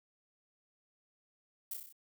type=noise with echo; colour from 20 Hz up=violet; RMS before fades=-39 dBFS; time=1.71-1.74 s; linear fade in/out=5 ms; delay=31 ms; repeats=6; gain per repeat=-3 dB; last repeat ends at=1.926 s; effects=none